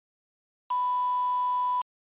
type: tone with quantisation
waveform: sine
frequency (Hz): 993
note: B5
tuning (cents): +9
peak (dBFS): -24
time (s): 0.7-1.82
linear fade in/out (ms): 10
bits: 6
effects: resampled to 8000 Hz